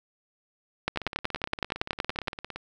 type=two click trains; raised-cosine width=0.3 ms; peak=-9 / -20 dBFS; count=16 / 29; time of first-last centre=0.88-2.282 / 0.96-2.56 s; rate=10.7 / 17.5 Hz; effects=none